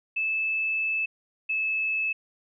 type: tone pair in turn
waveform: sine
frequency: 2620 / 2606 Hz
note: E7 / E7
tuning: -11 / -20 cents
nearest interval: unison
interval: 9 cents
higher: first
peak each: -24 dBFS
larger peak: neither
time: 0.16-1.06 / 1.49-2.13 s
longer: first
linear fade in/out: 10 ms
effects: none